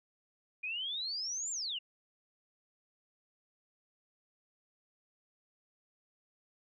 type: exponential two-way sweep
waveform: sine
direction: up then down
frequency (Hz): 2409 to 7459 to 2732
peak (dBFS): -35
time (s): 0.63-1.79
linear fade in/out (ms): 10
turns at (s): 1.51
effects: none